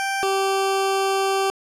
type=tone pair in turn; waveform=20% pulse; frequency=783 / 388.5 Hz; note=G5 / G4; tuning=-2 / -16 cents; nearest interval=octave; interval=1214 cents; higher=first; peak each=-17 / -14 dBFS; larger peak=second; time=0-0.23 / 0.23-1.5 s; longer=second; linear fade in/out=0 ms; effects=low-pass 11000 Hz 12 dB/octave